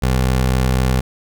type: tone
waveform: 20% pulse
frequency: 64 Hz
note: C2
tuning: 38 cents flat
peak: -9 dBFS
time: 0.02-1.01 s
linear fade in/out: 10 ms
effects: none